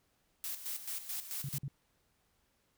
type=noise with tremolo; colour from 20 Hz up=blue; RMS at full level=-39 dBFS; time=0.44-1.58 s; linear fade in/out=0 ms; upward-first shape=square; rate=4.6 Hz; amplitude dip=65%
type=tone bursts; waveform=sine; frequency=138.59 Hz; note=C#3; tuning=in tune; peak=-36 dBFS; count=3; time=1.44-1.681 s; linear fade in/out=2 ms; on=49 ms; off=47 ms
effects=pink hiss -75 dBFS RMS until 2.77 s